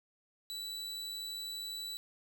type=tone; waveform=40% pulse; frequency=3951 Hz; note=B7; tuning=in tune; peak=-38 dBFS; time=0.5-1.97 s; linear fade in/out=0 ms; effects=none